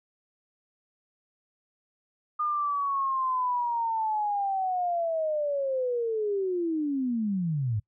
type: linear sweep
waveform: sine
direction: down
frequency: 1220 to 99.2 Hz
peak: -25 dBFS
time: 2.39-7.8 s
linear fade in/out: 10 ms
effects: noise-tail reverb RT60 0.1 s tail -24 dB re dry